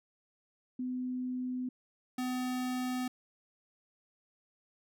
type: tone pair in turn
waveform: sine / square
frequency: 252.6 / 252.6 Hz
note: B3 / B3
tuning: +39 / +39 cents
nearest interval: unison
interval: 0 cents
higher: neither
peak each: -33 / -33 dBFS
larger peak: neither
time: 0.79-1.69 / 2.18-3.08 s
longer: neither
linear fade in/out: 5 ms
effects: none